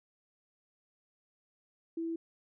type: tone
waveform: sine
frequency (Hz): 330.2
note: E4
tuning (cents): +3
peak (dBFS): -33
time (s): 1.97-2.16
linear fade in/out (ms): 5
effects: none